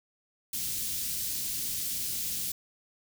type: band-stop noise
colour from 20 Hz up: white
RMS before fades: -33 dBFS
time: 0.53-2.52 s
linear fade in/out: 5 ms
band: 220 to 3800 Hz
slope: 12 dB/octave
effects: none